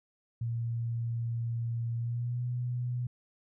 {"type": "tone with pitch glide", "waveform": "sine", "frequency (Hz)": [116.6, 122.89], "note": ["A#2", "B2"], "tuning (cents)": [1, -8], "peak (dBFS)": -30, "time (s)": [0.41, 3.07], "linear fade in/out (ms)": 5, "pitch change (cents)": 91, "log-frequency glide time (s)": [1.96, 2.43], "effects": []}